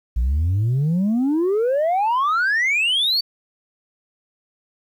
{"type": "exponential sweep", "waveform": "sine", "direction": "up", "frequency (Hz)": [55.5, 4600], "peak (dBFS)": -14, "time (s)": [0.16, 3.21], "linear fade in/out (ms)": 10, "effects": ["tanh soft clip ceiling -15 dBFS", "9-bit"]}